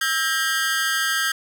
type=tone with amplitude modulation; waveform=sawtooth; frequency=1600 Hz; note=G6; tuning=35 cents sharp; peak=-12 dBFS; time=0.01-1.32 s; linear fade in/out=5 ms; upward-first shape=sine; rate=287 Hz; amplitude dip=100%; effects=none